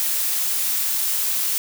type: noise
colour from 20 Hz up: blue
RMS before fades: -22 dBFS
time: 0-1.58 s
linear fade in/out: 0 ms
effects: none